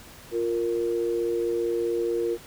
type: tone pair together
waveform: sine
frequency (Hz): 350 / 465.4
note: F4 / A#4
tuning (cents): +4 / -3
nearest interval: perfect fourth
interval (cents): 493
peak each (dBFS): -26 / -26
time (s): 0.31-2.38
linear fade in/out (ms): 50
effects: pink hiss -47 dBFS RMS until 2.46 s